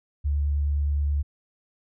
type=tone with vibrato; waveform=sine; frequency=72.3 Hz; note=D2; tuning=27 cents flat; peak=-21 dBFS; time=0.24-1.23 s; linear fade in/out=20 ms; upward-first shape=triangle; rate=9.5 Hz; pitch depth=13 cents each way; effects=none